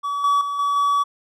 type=tone with level steps; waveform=triangle; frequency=1140 Hz; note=C#6; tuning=48 cents sharp; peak=-20 / -13 / -21 / -16 / -14 dBFS; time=0.03-1.04 s; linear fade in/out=20 ms; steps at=0.24 / 0.41 / 0.59 / 0.76 s; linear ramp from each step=2 ms; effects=none